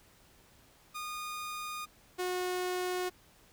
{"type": "tone pair in turn", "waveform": "sawtooth", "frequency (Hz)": [1226, 363.4], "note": ["D#6", "F#4"], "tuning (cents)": [-26, -31], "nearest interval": "octave + major sixth", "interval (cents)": 2105, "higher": "first", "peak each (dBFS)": [-34, -28], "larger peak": "second", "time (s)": [[0.94, 1.86], [2.18, 3.1]], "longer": "neither", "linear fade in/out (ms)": 20, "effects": ["pink hiss -62 dBFS RMS until 3.52 s"]}